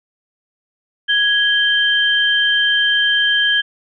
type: tone pair together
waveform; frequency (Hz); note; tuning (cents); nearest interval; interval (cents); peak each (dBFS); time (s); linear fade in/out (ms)
sine; 1661.2 / 3136; G#6 / G7; 0 / 0; major seventh; 1100; -15; 1.08-3.62; 20
effects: none